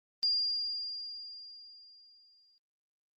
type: tone with exponential decay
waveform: sine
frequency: 4806 Hz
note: D8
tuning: 39 cents sharp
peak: -25 dBFS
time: 0.23-2.58 s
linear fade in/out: 0 ms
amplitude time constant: 510 ms
effects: Opus 24 kbps